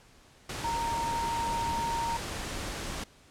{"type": "tone in noise", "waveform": "sine", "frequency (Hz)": 927, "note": "A#5", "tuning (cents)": -10, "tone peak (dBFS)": -29, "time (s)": [0.64, 2.17], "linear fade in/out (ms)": 5, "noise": "pink", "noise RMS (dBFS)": -36, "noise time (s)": [0.49, 3.04], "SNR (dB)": 4, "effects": ["pink hiss -58 dBFS RMS until 3.3 s", "low-pass 9000 Hz 12 dB/octave"]}